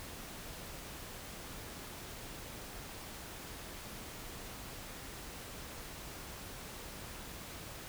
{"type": "silence", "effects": ["pink hiss -47 dBFS RMS until 7.88 s"]}